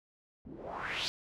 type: noise with low-pass filter sweep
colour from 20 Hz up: white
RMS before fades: -39 dBFS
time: 0.45-1.08 s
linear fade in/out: 0 ms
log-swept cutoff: 210 to 4600 Hz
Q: 3.4
effects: none